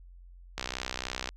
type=click train; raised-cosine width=0.2 ms; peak=-15 dBFS; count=46; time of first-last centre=0.58-1.29 s; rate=63.4 Hz; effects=added 44 Hz sine -48 dBFS peak until 1.36 s